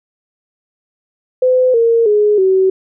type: tone with pitch steps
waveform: sine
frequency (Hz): 509 / 461.4 / 418.2 / 379.1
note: C5 / A#4 / G#4 / F#4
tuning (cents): -48 / -18 / +12 / +42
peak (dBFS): -8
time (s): 1.42-2.7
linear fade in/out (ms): 5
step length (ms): 320
effects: none